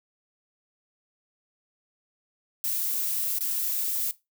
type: noise with dropouts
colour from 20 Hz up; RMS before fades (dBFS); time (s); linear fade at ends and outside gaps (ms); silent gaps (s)
violet; -28; 2.64-4.11; 0; 3.386-3.408
effects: noise-tail reverb RT60 0.2 s tail -17 dB re dry